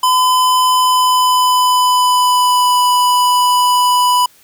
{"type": "tone with pitch glide", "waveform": "square", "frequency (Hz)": [1012, 990.6], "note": ["B5", "B5"], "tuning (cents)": [42, 5], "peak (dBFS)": -10, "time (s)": [0.03, 4.26], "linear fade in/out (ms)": 5, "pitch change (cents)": -37, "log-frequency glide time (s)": [0.73, 2.85], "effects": ["white hiss -48 dBFS RMS until 4.43 s"]}